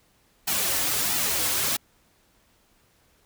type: noise with flanger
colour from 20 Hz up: white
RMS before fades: -25 dBFS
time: 0.47-1.77 s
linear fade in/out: 10 ms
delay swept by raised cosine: 1.8 to 5 ms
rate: 1.5 Hz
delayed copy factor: -0.75
effects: pink hiss -63 dBFS RMS until 3.25 s